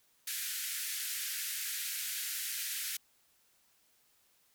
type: band-pass noise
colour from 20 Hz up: white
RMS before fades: -38 dBFS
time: 0.27-2.97 s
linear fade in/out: 5 ms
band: 1500 to 16000 Hz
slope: 48 dB/octave
effects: white hiss -70 dBFS RMS until 4.54 s